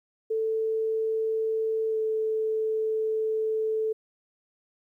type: tone with pitch glide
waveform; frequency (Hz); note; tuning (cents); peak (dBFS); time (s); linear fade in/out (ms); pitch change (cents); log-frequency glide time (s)
sine; 442.4 to 438.3; A4 to A4; +9 to -7; -24; 0.3-3.93; 10; -16; 1.89-1.97
effects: 11-bit